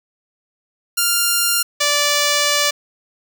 5% pulse tone pair in turn, 1396.9 / 583.3 Hz, F6 / D5, 0 / -12 cents, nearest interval octave + minor third, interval 1512 cents, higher first, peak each -3 dBFS, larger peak neither, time 0.97-1.63 / 1.8-2.71 s, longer second, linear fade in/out 10 ms, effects none

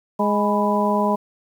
harmonic tone with a mistuned harmonic, 207.7 Hz, G#3, in tune, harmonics 1 / 2 / 3 / 4 / 5, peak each -21 / -25 / -23 / -26 / -22 dBFS, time 0.19-1.16 s, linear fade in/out 10 ms, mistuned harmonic 5, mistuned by -81 cents, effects 8-bit

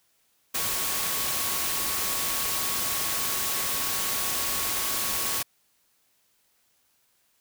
sine tone in noise, 1108.7 Hz, C#6, in tune, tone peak -39 dBFS, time 0.54-5.43 s, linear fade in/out 10 ms, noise white, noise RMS -28 dBFS, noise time 0.54-5.43 s, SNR -14 dB, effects white hiss -68 dBFS RMS until 7.4 s

